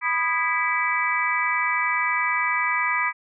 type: harmonic tone with a mistuned harmonic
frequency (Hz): 329.6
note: E4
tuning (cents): 0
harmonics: 3 / 4 / 5 / 6 / 7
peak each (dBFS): -27 / -27 / -31 / -25 / -26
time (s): 0.01-3.13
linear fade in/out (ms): 50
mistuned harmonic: 4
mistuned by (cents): -120
effects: none